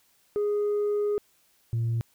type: tone pair in turn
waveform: sine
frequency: 414 / 115.51 Hz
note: G#4 / A#2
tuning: -5 / -15 cents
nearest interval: octave + minor seventh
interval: 2210 cents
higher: first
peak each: -21 / -22 dBFS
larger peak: first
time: 0.36-1.18 / 1.73-2.01 s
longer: first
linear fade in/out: 0 ms
effects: tanh soft clip ceiling -22 dBFS + white hiss -65 dBFS RMS until 2.14 s